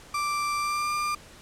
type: tone with pitch glide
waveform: 35% pulse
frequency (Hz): 1174.7 to 1195.9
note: D6 to D6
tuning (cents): 0 to +31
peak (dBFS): -24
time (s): 0.14-1.15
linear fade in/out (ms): 5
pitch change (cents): +31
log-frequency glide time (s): 0.58-0.91
effects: pink hiss -49 dBFS RMS until 1.41 s + low-pass 10000 Hz 12 dB/octave